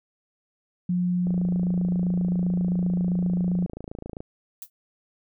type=tone; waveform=sine; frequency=178.4 Hz; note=F3; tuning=37 cents sharp; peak=-21 dBFS; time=0.89-3.66 s; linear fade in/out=5 ms
type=click train; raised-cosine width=2 ms; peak=-22 dBFS; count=82; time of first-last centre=1.27-4.205 s; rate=27.6 Hz
type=noise with exponential decay; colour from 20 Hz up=violet; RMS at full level=-32 dBFS; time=4.62-4.7 s; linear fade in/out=2 ms; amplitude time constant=16 ms
effects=none